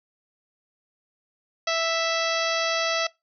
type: harmonic tone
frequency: 659.3 Hz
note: E5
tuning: in tune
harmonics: 1 / 2 / 3 / 4 / 5 / 6 / 7 / 8 / 9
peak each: -26 / -29 / -31 / -32 / -33 / -34 / -34 / -35 / -36 dBFS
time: 1.67-3.07 s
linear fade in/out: 5 ms
effects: noise-tail reverb RT60 0.2 s tail -22 dB re dry